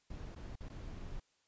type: noise with dropouts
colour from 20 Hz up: brown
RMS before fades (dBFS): -45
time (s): 0.1-1.2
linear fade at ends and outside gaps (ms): 5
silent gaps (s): 0.35-0.36 / 0.557-0.605 / 0.687-0.698
effects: white hiss -75 dBFS RMS until 1.47 s + resampled to 16000 Hz